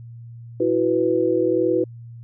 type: chord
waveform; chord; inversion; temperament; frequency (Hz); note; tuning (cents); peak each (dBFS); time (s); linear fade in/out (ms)
sine; E suspended second; none; just; 329.6 / 370.8 / 494.4; E4 / F#4 / B4; 0 / +4 / +2; -21; 0.6-1.84; 5
effects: added 117 Hz sine -36 dBFS peak until 2.23 s